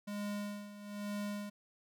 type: tone with tremolo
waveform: square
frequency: 205.4 Hz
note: G#3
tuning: 19 cents flat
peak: -37 dBFS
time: 0.07-1.5 s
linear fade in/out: 10 ms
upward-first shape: sine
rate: 1.1 Hz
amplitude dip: 75%
effects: none